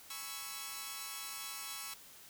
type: chord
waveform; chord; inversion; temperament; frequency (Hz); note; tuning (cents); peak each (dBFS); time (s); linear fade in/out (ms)
5% pulse; C# minor seventh; second; equal; 830.6 / 987.8 / 1108.7 / 1318.5; G#5 / B5 / C#6 / E6; 0 / 0 / 0 / 0; -40 / -39 / -34 / -34; 0.1-1.94; 5
effects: white hiss -56 dBFS RMS until 2.29 s